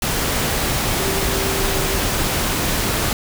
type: tone in noise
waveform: sine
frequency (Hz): 389.1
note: G4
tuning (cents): -13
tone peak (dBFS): -26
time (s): 0.99-1.99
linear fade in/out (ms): 2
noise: pink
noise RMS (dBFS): -20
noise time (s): 0.02-3.13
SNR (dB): -9
effects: none